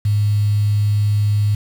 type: tone with quantisation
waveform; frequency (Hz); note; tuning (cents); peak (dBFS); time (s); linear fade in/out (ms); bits
sine; 103.83; G#2; 0; -13; 0.05-1.55; 5; 6
effects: none